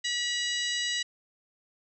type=harmonic tone with a mistuned harmonic; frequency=969 Hz; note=B5; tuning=33 cents flat; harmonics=2 / 3 / 4 / 5 / 6 / 7 / 8; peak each=-33 / -33 / -33 / -39 / -41 / -42 / -39 dBFS; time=0.04-1.03 s; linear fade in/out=10 ms; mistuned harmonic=7; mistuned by=-36 cents; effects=none